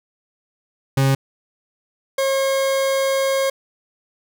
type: tone pair in turn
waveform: 40% pulse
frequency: 135.4 / 540 Hz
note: C#3 / C#5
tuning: -40 / -45 cents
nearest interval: 2 octaves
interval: 2395 cents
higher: second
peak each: -13 / -16 dBFS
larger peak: first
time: 0.97-1.15 / 2.18-3.5 s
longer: second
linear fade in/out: 5 ms
effects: none